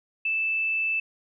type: tone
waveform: sine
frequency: 2637 Hz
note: E7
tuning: in tune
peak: -23 dBFS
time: 0.25-1 s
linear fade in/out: 5 ms
effects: none